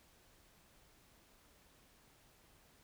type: silence
effects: pink hiss -67 dBFS RMS until 2.83 s